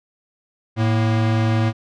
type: tone pair together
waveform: square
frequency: 110.01 / 233.1 Hz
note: A2 / A#3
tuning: 0 / 0 cents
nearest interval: octave + minor second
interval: 1300 cents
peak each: -17 / -25 dBFS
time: 0.76-1.73 s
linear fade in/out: 50 ms
effects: low-pass 4000 Hz 12 dB/octave